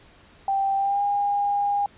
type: tone with pitch glide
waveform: sine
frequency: 784 to 811.2 Hz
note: G5 to G#5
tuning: 0 to -41 cents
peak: -20 dBFS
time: 0.48-1.86 s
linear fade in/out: 2 ms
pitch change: +59 cents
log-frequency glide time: 0.77-1.03 s
effects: pink hiss -53 dBFS RMS until 1.97 s + resampled to 8000 Hz